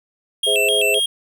square tone with vibrato, 2946 Hz, F#7, 8 cents flat, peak -17 dBFS, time 0.43-1.06 s, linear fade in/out 5 ms, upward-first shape square, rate 3.9 Hz, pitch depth 170 cents each way
sine chord, Ab augmented, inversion none, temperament just, 415.3 / 519.1 / 648.9 Hz, Ab4 / C5 / E5, 0 / -14 / -27 cents, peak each -21 / -23 / -24 dBFS, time 0.46-1 s, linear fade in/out 20 ms
effects none

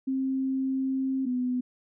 sine tone pair in turn, 265.2 / 250.3 Hz, C4 / B3, +23 / +23 cents, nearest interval minor second, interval 100 cents, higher first, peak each -25 dBFS, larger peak neither, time 0.07-1.26 / 1.26-1.61 s, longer first, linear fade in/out 10 ms, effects none

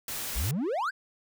white noise, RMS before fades -35 dBFS, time 0.08-0.51 s, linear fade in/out 2 ms
triangle exponential sweep, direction up, 49.38 to 1678 Hz, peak -25 dBFS, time 0.35-0.91 s, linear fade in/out 20 ms
effects none

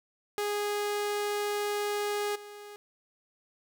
sawtooth tone with level steps, 413.1 Hz, G#4, 9 cents flat, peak -25 / -40 dBFS, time 0.38-2.76 s, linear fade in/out 0 ms, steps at 2.35 s, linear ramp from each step 10 ms, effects none

